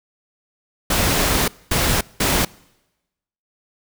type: noise bursts at uneven times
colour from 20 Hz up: pink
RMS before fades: -18 dBFS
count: 3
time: 0.9-1.48 / 1.71-2.01 / 2.2-2.45 s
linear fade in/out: 5 ms
effects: noise-tail reverb RT60 1.0 s tail -25 dB re dry